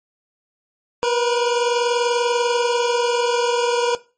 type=tone pair together; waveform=25% pulse; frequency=477.4 / 497.7 Hz; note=A#4 / B4; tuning=+41 / +13 cents; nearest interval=minor second; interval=72 cents; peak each=-14 / -20 dBFS; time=1.03-3.95 s; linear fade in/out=0 ms; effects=noise-tail reverb RT60 0.3 s tail -17 dB re dry + MP3 32 kbps